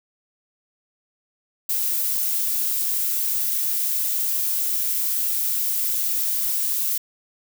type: noise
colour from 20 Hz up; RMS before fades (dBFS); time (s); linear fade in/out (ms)
violet; -23; 1.69-6.98; 5
effects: none